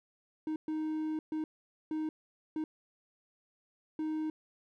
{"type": "tone bursts at uneven times", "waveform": "triangle", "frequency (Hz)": 311.6, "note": "D#4", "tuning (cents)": 3, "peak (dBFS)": -30, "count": 6, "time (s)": [[0.47, 0.56], [0.68, 1.19], [1.32, 1.44], [1.91, 2.09], [2.56, 2.64], [3.99, 4.3]], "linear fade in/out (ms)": 2, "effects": []}